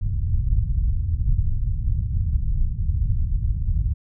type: low-pass noise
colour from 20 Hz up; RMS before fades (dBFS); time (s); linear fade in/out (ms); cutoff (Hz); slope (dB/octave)
pink; -21; 0.01-3.94; 20; 110; 24
effects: none